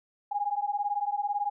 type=beating tone pair; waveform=sine; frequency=811 / 829 Hz; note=G#5 / G#5; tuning=-41 / -3 cents; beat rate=18 Hz; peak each=-30 dBFS; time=0.31-1.5 s; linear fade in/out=10 ms; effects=none